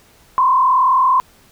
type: tone with frequency modulation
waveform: sine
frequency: 1036 Hz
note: C6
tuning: 17 cents flat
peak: -10 dBFS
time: 0.38-1.2 s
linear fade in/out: 0 ms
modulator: 38.6 Hz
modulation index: 1.2
effects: pink hiss -50 dBFS RMS until 1.51 s